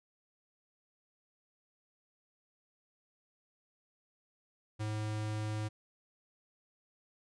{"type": "tone", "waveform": "square", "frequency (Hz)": 107.3, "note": "A2", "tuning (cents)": -43, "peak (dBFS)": -35, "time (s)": [4.79, 5.69], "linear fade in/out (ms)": 20, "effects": ["resampled to 22050 Hz"]}